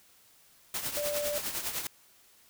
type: noise with tremolo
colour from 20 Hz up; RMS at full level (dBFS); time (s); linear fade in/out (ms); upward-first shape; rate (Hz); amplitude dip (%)
white; -32; 0.74-1.87; 2; triangle; 9.9; 70
type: tone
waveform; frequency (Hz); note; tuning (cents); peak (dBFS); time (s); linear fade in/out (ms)
sine; 587.3; D5; 0; -31; 0.97-1.38; 0
effects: white hiss -61 dBFS RMS until 2.49 s